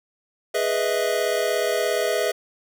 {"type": "chord", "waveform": "square", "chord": "E major seventh", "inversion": "first", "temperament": "equal", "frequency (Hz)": [415.3, 493.9, 622.3, 659.3], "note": ["G#4", "B4", "D#5", "E5"], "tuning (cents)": [0, 0, 0, 0], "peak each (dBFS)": -27, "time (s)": [0.54, 2.32], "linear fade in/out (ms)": 10, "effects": []}